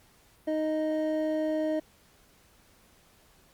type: tone pair together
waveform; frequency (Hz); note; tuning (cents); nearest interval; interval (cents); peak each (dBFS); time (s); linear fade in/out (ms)
triangle; 311.1 / 622.3; D#4 / D#5; 0 / 0; octave; 1200; -27; 0.47-1.8; 10
effects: pink hiss -61 dBFS RMS until 3.53 s + Opus 48 kbps